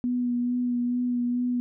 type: tone with vibrato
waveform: sine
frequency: 244.6 Hz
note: B3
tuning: 16 cents flat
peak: -23 dBFS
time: 0.04-1.6 s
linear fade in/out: 0 ms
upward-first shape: sine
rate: 2.3 Hz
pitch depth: 18 cents each way
effects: none